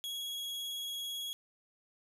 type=tone with vibrato; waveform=40% pulse; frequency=3322 Hz; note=G#7; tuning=in tune; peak=-36 dBFS; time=0.04-1.33 s; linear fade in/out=0 ms; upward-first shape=sine; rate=18 Hz; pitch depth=11 cents each way; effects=none